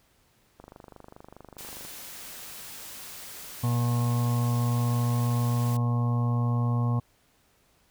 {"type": "click train", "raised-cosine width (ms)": 1, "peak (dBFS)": -31, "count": 32, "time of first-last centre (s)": [0.6, 1.85], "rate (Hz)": 24.8}
{"type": "noise", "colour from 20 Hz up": "white", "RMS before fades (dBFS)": -42, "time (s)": [1.58, 5.77], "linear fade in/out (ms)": 5}
{"type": "harmonic tone", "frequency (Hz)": 120, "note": "B2", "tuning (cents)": -49, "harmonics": [1, 2, 4, 5, 6, 7, 8, 9], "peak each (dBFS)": [-23, -32, -41, -45, -43, -43, -48, -38], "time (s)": [3.63, 7], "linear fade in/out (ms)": 10}
{"effects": ["pink hiss -65 dBFS RMS until 7.9 s"]}